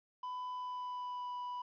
triangle tone with pitch glide, 1000 to 986.2 Hz, B5 to B5, +21 to -3 cents, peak -37 dBFS, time 0.23-1.62 s, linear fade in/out 5 ms, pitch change -24 cents, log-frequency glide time 0.53-1.36 s, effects resampled to 11025 Hz + 12-bit

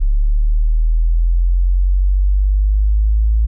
sine linear sweep, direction up, 35.2 to 54.9 Hz, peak -10 dBFS, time 0-3.47 s, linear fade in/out 20 ms, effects none

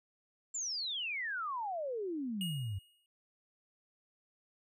sine exponential sweep, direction down, 7459 to 91 Hz, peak -35 dBFS, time 0.54-2.79 s, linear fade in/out 10 ms
square tone with exponential decay, 2871 Hz, F7, 47 cents sharp, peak -36 dBFS, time 2.41-3.06 s, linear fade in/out 1 ms, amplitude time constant 140 ms
effects none

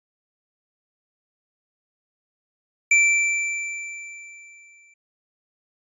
square tone with exponential decay, 2339 Hz, D7, 8 cents flat, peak -13 dBFS, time 2.91-4.94 s, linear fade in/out 5 ms, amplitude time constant 440 ms, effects resampled to 24000 Hz

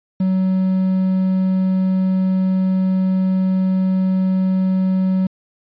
triangle tone with quantisation, 187.7 Hz, F#3, 25 cents sharp, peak -12 dBFS, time 0.2-5.27 s, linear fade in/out 5 ms, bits 7, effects resampled to 11025 Hz

